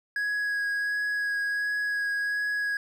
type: tone with vibrato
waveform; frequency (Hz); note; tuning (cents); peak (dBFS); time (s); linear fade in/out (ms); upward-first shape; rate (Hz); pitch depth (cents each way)
triangle; 1661.2; G#6; 0; -24; 0.16-2.77; 2; sine; 1.4; 11
effects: none